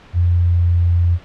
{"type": "tone with pitch glide", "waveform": "sine", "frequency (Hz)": [87.31, 86.71], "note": ["F2", "F2"], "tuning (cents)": [0, -12], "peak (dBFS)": -11, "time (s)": [0.13, 1.19], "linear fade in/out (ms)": 50, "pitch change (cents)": -12, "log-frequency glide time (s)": [0.27, 0.72], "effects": ["pink hiss -43 dBFS RMS until 1.24 s", "low-pass 3000 Hz 12 dB/octave"]}